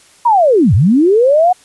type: linear two-way sweep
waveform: sine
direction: down then up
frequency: 987.8 to 81.8 to 746 Hz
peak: -6 dBFS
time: 0.25-1.53 s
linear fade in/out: 10 ms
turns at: 0.74 s
effects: white hiss -46 dBFS RMS until 1.64 s + resampled to 24000 Hz